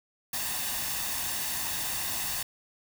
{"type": "noise with comb filter", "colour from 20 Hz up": "white", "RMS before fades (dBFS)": -32, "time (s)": [0.33, 2.43], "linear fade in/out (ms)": 5, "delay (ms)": 1.1, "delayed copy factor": 0.55, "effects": []}